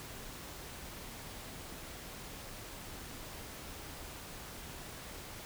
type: silence
effects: pink hiss -47 dBFS RMS until 5.45 s